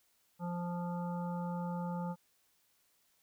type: harmonic tone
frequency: 174.9 Hz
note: F3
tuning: 3 cents sharp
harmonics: 1 / 3 / 5 / 7 / 8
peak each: -36 / -45 / -43 / -51 / -58 dBFS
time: 0.39-2.16 s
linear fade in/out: 50 ms
effects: white hiss -73 dBFS RMS until 3.22 s